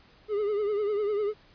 triangle tone with vibrato, 415.3 Hz, G#4, in tune, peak -23 dBFS, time 0.28-1.34 s, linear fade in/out 50 ms, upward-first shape triangle, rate 10 Hz, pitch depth 81 cents each way, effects pink hiss -58 dBFS RMS until 1.54 s + resampled to 11025 Hz

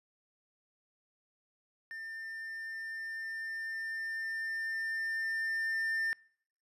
triangle tone with level ramp, 1798 Hz, A6, 37 cents sharp, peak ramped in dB -39 to -28 dBFS, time 1.91-6.13 s, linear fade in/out 0 ms, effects noise-tail reverb RT60 0.6 s tail -25 dB re dry + resampled to 32000 Hz

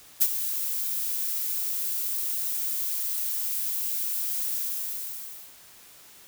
violet noise with ADSR envelope, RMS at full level -18 dBFS, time 0.2-5.57 s, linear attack 20 ms, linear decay 52 ms, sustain -11 dB, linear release 1000 ms, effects white hiss -51 dBFS RMS until 6.27 s

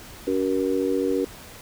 harmonic tone, 94.7 Hz, F#2, 41 cents sharp, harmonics 3 / 4 / 5, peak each -25 / -25 / -25 dBFS, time 0.27-1.25 s, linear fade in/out 5 ms, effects pink hiss -43 dBFS RMS until 1.61 s

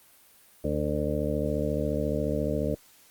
harmonic tone, 74.3 Hz, D2, 21 cents sharp, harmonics 1 / 2 / 3 / 4 / 6 / 7 / 8, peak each -33 / -33 / -33 / -33 / -33 / -33 / -33 dBFS, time 0.64-2.75 s, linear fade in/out 5 ms, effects white hiss -57 dBFS RMS until 3.1 s + Opus 32 kbps

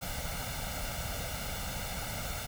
pink noise with comb filter, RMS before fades -37 dBFS, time 0.01-2.47 s, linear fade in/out 20 ms, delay 1.4 ms, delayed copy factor +0.75, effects none

